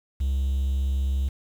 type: tone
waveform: triangle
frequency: 67.4 Hz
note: C#2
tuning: 48 cents flat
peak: -19 dBFS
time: 0.2-1.29 s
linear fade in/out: 10 ms
effects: tanh soft clip ceiling -15 dBFS + 8-bit